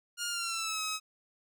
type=tone with pitch glide; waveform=10% pulse; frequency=1417 to 1277.1 Hz; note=F6 to D#6; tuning=+25 to +45 cents; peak=-24 dBFS; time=0.17-1 s; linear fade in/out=50 ms; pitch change=-180 cents; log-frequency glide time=0.28-0.81 s; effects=none